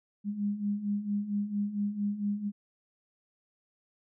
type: beating tone pair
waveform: sine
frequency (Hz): 201.6 / 206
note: G3 / G#3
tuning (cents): +49 / -14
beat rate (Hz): 4.4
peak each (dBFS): -35 / -30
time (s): 0.24-2.52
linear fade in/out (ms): 50
effects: none